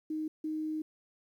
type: tone pair in turn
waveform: sine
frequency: 311.1 / 311.1 Hz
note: D#4 / D#4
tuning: 0 / 0 cents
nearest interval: unison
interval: 0 cents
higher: neither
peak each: -32 / -32 dBFS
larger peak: neither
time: 0.1-0.28 / 0.44-0.82 s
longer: second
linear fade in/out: 5 ms
effects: 11-bit